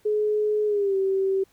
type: tone with pitch glide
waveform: sine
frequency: 423.1 to 385.7 Hz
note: G#4 to G4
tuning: +32 to -28 cents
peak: -20 dBFS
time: 0.05-1.44 s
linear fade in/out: 10 ms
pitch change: -160 cents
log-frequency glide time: 0.66-0.96 s
effects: pink hiss -62 dBFS RMS until 1.52 s